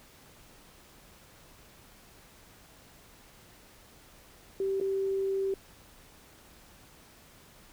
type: tone with dropouts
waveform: sine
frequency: 388.3 Hz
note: G4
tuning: 16 cents flat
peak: -27 dBFS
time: 4.6-5.54 s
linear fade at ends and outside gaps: 2 ms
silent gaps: 4.801-4.811 s
effects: pink hiss -56 dBFS RMS until 7.72 s